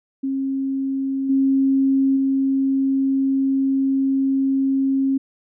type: tone with level steps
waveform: sine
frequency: 270 Hz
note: C#4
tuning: 45 cents flat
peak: -20 / -14 / -16 dBFS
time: 0.23-5.18 s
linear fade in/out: 10 ms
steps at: 1.29 / 2.16 s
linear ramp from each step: 10 ms
effects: none